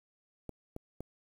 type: clicks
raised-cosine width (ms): 2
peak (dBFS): -27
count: 3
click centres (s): 0.493 / 0.764 / 1.006
effects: 9-bit